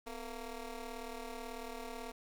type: ring-modulated tone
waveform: 15% pulse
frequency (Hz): 233.1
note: A#3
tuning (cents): 0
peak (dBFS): -33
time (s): 0.06-2.12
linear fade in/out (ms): 10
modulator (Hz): 214
effects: none